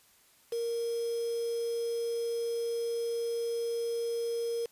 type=tone with quantisation; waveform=sine; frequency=466.2 Hz; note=A#4; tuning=in tune; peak=-30 dBFS; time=0.52-4.66 s; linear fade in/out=5 ms; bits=7; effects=white hiss -63 dBFS RMS until 4.71 s + resampled to 32000 Hz